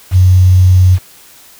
sine tone with quantisation, 91.8 Hz, F#2, 13 cents flat, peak -3 dBFS, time 0.11-0.99 s, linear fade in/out 50 ms, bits 5, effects white hiss -40 dBFS RMS until 1.59 s

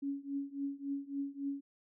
sine tone with tremolo, 279.2 Hz, C#4, 13 cents sharp, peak -32 dBFS, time 0.02-1.61 s, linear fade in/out 10 ms, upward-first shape triangle, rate 3.6 Hz, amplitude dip 95%, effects none

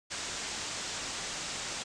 white low-pass noise, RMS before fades -38 dBFS, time 0.1-1.84 s, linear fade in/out 20 ms, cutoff 8000 Hz, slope 48 dB/octave, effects resampled to 22050 Hz

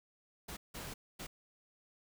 pink noise bursts at uneven times, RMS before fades -45 dBFS, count 3, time 0.48-0.57 / 0.74-0.94 / 1.19-1.27 s, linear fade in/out 10 ms, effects none

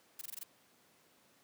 blue noise bursts, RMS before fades -43 dBFS, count 6, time 0.19-0.434 s, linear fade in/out 5 ms, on 24 ms, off 20 ms, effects pink hiss -67 dBFS RMS until 1.43 s + high-pass 200 Hz 12 dB/octave

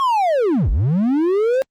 triangle linear two-way sweep, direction down then up, 1108.7 to 40.58 to 541 Hz, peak -12 dBFS, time 0-1.62 s, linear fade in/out 0 ms, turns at 0.7 s, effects Opus 32 kbps

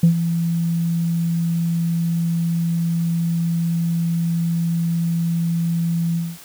sine tone with ADSR envelope, 167.8 Hz, E3, 31 cents sharp, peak -6 dBFS, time 0.03-6.38 s, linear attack 6 ms, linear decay 100 ms, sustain -11 dB, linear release 230 ms, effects tanh soft clip ceiling -6 dBFS + white hiss -42 dBFS RMS until 6.44 s

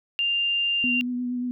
sine tone with pitch glide, 2794 to 2776 Hz, F7 to F7, 0 to -11 cents, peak -21 dBFS, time 0.19-1.01 s, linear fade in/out 0 ms, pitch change -11 cents, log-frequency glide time 0.79-0.87 s
sine tone with vibrato, 246.9 Hz, B3, in tune, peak -25 dBFS, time 0.84-1.51 s, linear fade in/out 0 ms, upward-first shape triangle, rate 8.6 Hz, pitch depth 22 cents each way
effects none

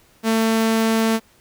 sawtooth tone, 223.7 Hz, A3, 29 cents sharp, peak -12 dBFS, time 0.23-1.2 s, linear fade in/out 50 ms, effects pink hiss -55 dBFS RMS until 1.4 s

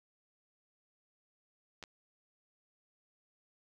clicks, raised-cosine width 0.2 ms, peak -29 dBFS, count 2, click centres 1.827 / 1.838 s, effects 11-bit

